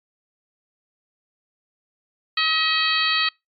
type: harmonic tone with a mistuned harmonic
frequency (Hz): 637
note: D#5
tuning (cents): +41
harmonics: 2 / 3 / 4 / 5 / 6 / 7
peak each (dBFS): -25 / -25 / -25 / -25 / -25 / -25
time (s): 2.37-3.29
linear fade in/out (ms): 5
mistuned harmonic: 6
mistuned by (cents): +35
effects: noise-tail reverb RT60 0.2 s tail -26 dB re dry + MP3 64 kbps